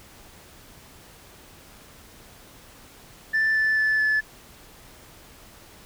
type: tone with pitch steps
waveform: sine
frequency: 1765 / 1753.8 / 1742.7 / 1731.7 Hz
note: A6 / A6 / A6 / A6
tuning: +5 / -6 / -17 / -28 cents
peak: -17 dBFS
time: 3.33-4.21 s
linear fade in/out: 20 ms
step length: 220 ms
effects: tanh soft clip ceiling -17 dBFS + pink hiss -49 dBFS RMS until 5.85 s